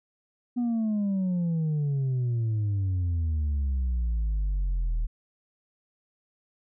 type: exponential sweep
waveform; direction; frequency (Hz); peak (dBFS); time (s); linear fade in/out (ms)
sine; down; 246.9 to 38.33; -21; 0.56-5.07; 20
effects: tanh soft clip ceiling -23 dBFS